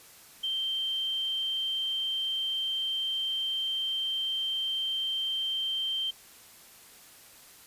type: tone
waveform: sine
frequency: 3136 Hz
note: G7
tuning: in tune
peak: -28 dBFS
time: 0.43-6.11 s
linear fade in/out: 10 ms
effects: white hiss -53 dBFS RMS until 7.66 s + resampled to 32000 Hz